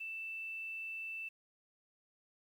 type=tone; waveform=sine; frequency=2655 Hz; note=E7; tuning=12 cents sharp; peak=-40 dBFS; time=0-1.29 s; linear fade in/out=10 ms; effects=11-bit